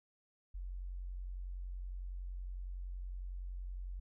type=tone; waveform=sine; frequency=45.4 Hz; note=F#1; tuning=32 cents flat; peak=-40 dBFS; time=0.54-4 s; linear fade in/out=10 ms; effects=none